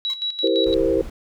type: tone with tremolo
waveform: sine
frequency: 3900 Hz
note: B7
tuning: 23 cents flat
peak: -21 dBFS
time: 0.05-0.74 s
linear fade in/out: 0 ms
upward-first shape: square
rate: 5.9 Hz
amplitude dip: 70%
type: tone with exponential decay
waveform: 10% pulse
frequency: 1072 Hz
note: C6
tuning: 42 cents sharp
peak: -25 dBFS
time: 0.1-0.2 s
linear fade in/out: 0 ms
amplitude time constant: 20 ms
type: chord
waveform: sine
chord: C dominant seventh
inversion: first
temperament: equal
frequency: 329.6 / 392 / 466.2 / 523.3 Hz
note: E4 / G4 / Bb4 / C5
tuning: 0 / 0 / 0 / 0 cents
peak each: -22 dBFS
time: 0.43-1.02 s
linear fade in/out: 10 ms
type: noise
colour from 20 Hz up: brown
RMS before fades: -32 dBFS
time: 0.66-1.1 s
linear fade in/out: 5 ms
effects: none